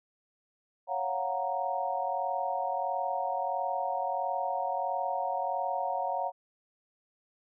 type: chord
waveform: sine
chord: Gb major seventh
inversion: second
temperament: equal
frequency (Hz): 554.4 / 698.5 / 740 / 932.3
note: Db5 / F5 / Gb5 / Bb5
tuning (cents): 0 / 0 / 0 / 0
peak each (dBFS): -36 / -35 / -33 / -34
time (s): 0.87-6.32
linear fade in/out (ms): 50
effects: none